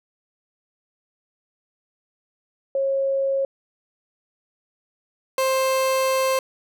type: tone pair in turn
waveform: sine / 30% pulse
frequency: 544 / 526.7 Hz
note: C#5 / C5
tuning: -33 / +11 cents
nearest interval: minor second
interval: 56 cents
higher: first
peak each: -19 / -16 dBFS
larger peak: second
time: 2.75-3.45 / 5.38-6.39 s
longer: second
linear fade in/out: 2 ms
effects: none